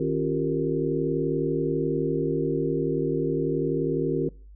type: tone cluster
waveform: sine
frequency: 153.6 / 271.7 / 350.5 / 390.8 / 462.6 Hz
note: D#3 / C#4 / F4 / G4 / A#4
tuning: -22 / -35 / +6 / -5 / -13 cents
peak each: -29 dBFS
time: 0-4.29 s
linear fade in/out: 5 ms
effects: noise-tail reverb RT60 0.4 s tail -22 dB re dry + added 50 Hz sine -44 dBFS peak until 4.55 s